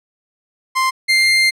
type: tone pair in turn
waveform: 30% pulse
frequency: 1046.5 / 2101 Hz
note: C6 / C7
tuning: 0 / +7 cents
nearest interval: octave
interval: 1207 cents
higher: second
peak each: -11 / -8 dBFS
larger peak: second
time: 0.75-0.91 / 1.08-1.51 s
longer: second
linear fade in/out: 20 ms
effects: low-pass 10000 Hz 12 dB/octave

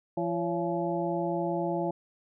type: harmonic tone with a mistuned harmonic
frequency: 170.6 Hz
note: F3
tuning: 40 cents flat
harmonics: 1 / 2 / 3 / 4 / 5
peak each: -34 / -31 / -34 / -34 / -36 dBFS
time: 0.17-1.91 s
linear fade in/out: 5 ms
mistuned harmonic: 3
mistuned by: +150 cents
effects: none

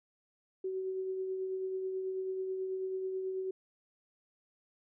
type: tone with tremolo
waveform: sine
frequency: 377.5 Hz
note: F#4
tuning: 35 cents sharp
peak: -32 dBFS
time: 0.64-3.51 s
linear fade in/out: 5 ms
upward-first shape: triangle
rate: 9.2 Hz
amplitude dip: 35%
effects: none

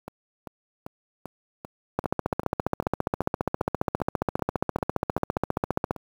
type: two click trains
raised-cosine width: 1 ms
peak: -9 / -22 dBFS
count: 59 / 16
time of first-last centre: 1.99-5.909 / 0.08-5.962 s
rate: 14.8 / 2.55 Hz
effects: high-pass 60 Hz 12 dB/octave + 7-bit

